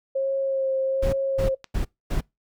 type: tone with vibrato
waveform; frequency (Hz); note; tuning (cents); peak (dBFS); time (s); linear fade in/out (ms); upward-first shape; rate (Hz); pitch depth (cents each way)
sine; 537; C5; +45; -21; 0.15-1.55; 10; sine; 1.2; 18
type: noise bursts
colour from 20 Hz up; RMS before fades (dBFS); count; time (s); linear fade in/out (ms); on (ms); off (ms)
brown; -24; 4; 1.02-2.21; 10; 110; 250
type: click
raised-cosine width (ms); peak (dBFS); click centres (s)
0.2; -20; 1.643
effects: noise-tail reverb RT60 0.2 s tail -24 dB re dry